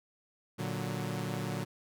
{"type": "chord", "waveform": "sawtooth", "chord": "Bb augmented", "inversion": "none", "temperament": "equal", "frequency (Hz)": [116.54, 146.83, 185], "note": ["Bb2", "D3", "F#3"], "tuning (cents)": [0, 0, 0], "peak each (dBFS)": -34, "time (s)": [0.58, 1.65], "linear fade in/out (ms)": 20, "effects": []}